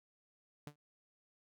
sawtooth tone with exponential decay, 147.1 Hz, D3, 3 cents sharp, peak -38 dBFS, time 0.67-0.76 s, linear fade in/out 2 ms, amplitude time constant 19 ms, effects none

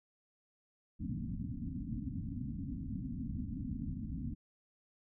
white low-pass noise, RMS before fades -40 dBFS, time 0.99-4.35 s, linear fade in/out 10 ms, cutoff 280 Hz, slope 96 dB/octave, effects none

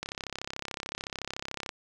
click train, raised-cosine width 0.2 ms, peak -17 dBFS, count 57, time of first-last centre 0.03-1.692 s, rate 33.7 Hz, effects none

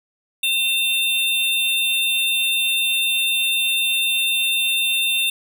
square tone pair together, 2700 / 3604 Hz, E7 / A7, +41 / +41 cents, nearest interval perfect fourth, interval 500 cents, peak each -21 dBFS, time 0.43-5.3 s, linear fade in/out 5 ms, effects none

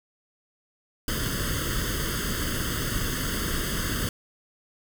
pink noise with comb filter, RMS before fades -28 dBFS, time 1.08-4.09 s, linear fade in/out 2 ms, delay 0.62 ms, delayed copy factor +1, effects none

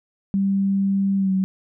sine tone with pitch glide, 196 to 189.54 Hz, G3 to F#3, 0 to +42 cents, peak -17 dBFS, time 0.34-1.44 s, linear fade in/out 0 ms, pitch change -58 cents, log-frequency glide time 1.17-1.32 s, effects none

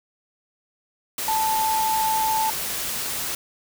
sine tone in noise, 880 Hz, A5, in tune, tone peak -20 dBFS, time 1.28-2.5 s, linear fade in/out 2 ms, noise white, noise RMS -28 dBFS, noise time 1.18-3.35 s, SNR +5 dB, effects none

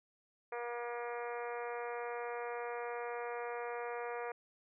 harmonic tone, 238.9 Hz, A#3, 43 cents sharp, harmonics 2 / 3 / 4 / 5 / 6 / 7 / 8 / 9 / 10, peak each -41 / -45 / -47 / -49 / -51 / -52 / -53 / -54 / -55 dBFS, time 0.52-4.32 s, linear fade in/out 5 ms, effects none

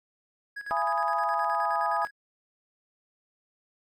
triangle tone with tremolo, 1661.2 Hz, G#6, in tune, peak -32 dBFS, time 0.56-2.11 s, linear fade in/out 10 ms, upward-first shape square, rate 9.6 Hz, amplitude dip 75%
sine chord, E major seventh, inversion none, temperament equal with one note detuned, 676.2 / 830.6 / 987.8 / 1244.5 Hz, E5 / G#5 / B5 / D#6, +44 / 0 / 0 / 0 cents, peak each -32 / -29 / -31 / -29 dBFS, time 0.71-2.05 s, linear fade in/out 0 ms
effects AAC 64 kbps

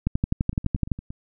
two click trains, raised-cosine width 5 ms, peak -9 / -22 dBFS, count 11 / 6, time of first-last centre 0.07-0.917 / 0.53-1.105 s, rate 11.8 / 8.7 Hz, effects none

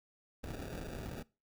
pink noise with sample-and-hold, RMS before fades -43 dBFS, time 0.43-1.23 s, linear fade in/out 10 ms, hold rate 1050 Hz, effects noise-tail reverb RT60 0.3 s tail -22 dB re dry

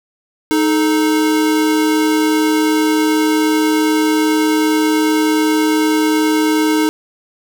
square tone pair together, 311.1 / 433.7 Hz, D#4 / A4, 0 / -25 cents, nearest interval tritone, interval 575 cents, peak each -13 / -20 dBFS, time 0.51-6.89 s, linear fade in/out 0 ms, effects none

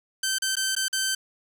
10% pulse tone with dropouts, 1547 Hz, G6, 23 cents flat, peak -15 dBFS, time 0.23-1.15 s, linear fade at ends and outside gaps 5 ms, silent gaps 0.385-0.42 / 0.555-0.567 / 0.752-0.764 / 0.883-0.928 s, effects none

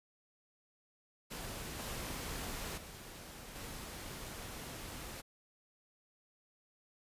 pink noise with level steps, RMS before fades -44 / -42 / -50 / -46 dBFS, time 1.3-5.22 s, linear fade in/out 20 ms, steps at 1.79 / 2.77 / 3.55 s, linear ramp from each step 10 ms, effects resampled to 32000 Hz

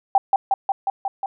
sine tone with echo, 784 Hz, G5, in tune, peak -10 dBFS, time 0.15-0.18 s, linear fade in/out 2 ms, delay 180 ms, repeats 6, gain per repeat -2 dB, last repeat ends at 1.26 s, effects none

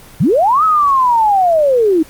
sine linear two-way sweep, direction up then down, 110.7 to 1300 to 302.7 Hz, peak -8 dBFS, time 0.2-2.03 s, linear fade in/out 10 ms, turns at 0.64 s, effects pink hiss -39 dBFS RMS until 2.09 s + Opus 24 kbps

